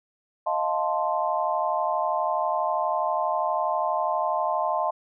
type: chord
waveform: sine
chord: F dominant seventh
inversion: third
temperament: equal with one note detuned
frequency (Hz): 626.2 / 698.5 / 880 / 1046.5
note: Eb5 / F5 / A5 / C6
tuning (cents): +11 / 0 / 0 / 0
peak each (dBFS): -28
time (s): 0.46-4.91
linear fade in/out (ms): 10
effects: none